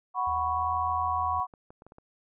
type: chord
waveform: sine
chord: F# suspended fourth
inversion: none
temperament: equal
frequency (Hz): 740 / 987.8 / 1108.7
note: F#5 / B5 / C#6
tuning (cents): 0 / 0 / 0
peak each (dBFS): -31 / -30 / -29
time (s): 0.14-1.47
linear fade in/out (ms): 50
type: tone with pitch glide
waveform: sine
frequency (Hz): 77.78 to 81.41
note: D#2 to E2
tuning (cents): 0 to -21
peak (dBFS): -38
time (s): 0.27-1.4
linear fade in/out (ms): 0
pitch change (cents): +79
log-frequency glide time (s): 0.48-0.67
type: clicks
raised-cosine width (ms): 1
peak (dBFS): -35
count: 6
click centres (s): 1.538 / 1.705 / 1.821 / 1.866 / 1.921 / 1.984
effects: none